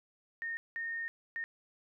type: tone bursts at uneven times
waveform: sine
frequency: 1838 Hz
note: A#6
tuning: 25 cents flat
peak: -35 dBFS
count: 3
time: 0.42-0.57 / 0.76-1.08 / 1.36-1.44 s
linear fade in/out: 0 ms
effects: none